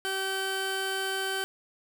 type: tone pair together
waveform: 25% pulse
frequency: 384.9 / 1539.6 Hz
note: G4 / G6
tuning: -32 / -32 cents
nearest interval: 2 octaves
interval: 2400 cents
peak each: -29 / -27 dBFS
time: 0.05-1.44 s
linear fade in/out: 0 ms
effects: none